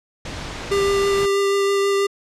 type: low-pass noise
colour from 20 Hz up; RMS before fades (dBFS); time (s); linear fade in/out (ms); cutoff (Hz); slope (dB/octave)
pink; -31; 0.25-1.26; 5; 5900; 12
type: tone with vibrato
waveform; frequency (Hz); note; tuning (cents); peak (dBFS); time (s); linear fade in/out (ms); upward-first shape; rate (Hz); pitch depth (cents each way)
square; 397.5; G4; +24; -17; 0.71-2.07; 10; triangle; 6.2; 11
type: noise with exponential growth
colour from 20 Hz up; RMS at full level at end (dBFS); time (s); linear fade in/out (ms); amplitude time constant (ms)
violet; -33; 0.96-1.22; 2; 55
effects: low-pass 9000 Hz 12 dB/octave